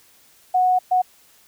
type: tone bursts at uneven times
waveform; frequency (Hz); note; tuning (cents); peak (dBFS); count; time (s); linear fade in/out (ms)
sine; 735; F#5; -12; -14; 2; 0.54-0.79 / 0.91-1.02; 10
effects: white hiss -54 dBFS RMS until 1.47 s